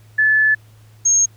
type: tone pair in turn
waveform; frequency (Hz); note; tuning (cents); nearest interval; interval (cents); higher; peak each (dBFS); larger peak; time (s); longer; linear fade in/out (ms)
sine; 1733 / 6496; A6 / G#8; -27 / -39; octave + major seventh; 2288; second; -11; neither; 0.18-0.55 / 1.05-1.26; first; 10
effects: added 108 Hz sine -44 dBFS peak until 1.36 s + pink hiss -55 dBFS RMS until 1.36 s